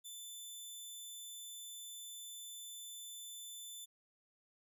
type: tone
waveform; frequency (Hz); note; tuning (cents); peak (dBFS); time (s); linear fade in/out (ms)
15% pulse; 3520; A7; 0; -40; 0.04-3.86; 20
effects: none